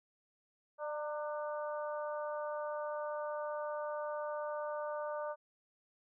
harmonic tone with a mistuned harmonic, 298.3 Hz, D4, 27 cents sharp, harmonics 2 / 3 / 4 / 5, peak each -38 / -44 / -45 / -50 dBFS, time 0.78-5.36 s, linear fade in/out 50 ms, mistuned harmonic 3, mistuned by +39 cents, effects none

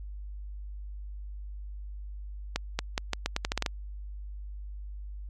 accelerating click train, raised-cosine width 0.2 ms, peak -10 dBFS, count 11, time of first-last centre 2.56-3.662 s, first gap 230 ms, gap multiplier 0.82, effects added 50 Hz sine -37 dBFS peak until 5.29 s + MP3 64 kbps

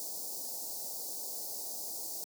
white band-stop noise, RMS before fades -40 dBFS, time 0-2.24 s, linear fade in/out 0 ms, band 850 to 4500 Hz, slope 48 dB/octave, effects high-pass 300 Hz 12 dB/octave

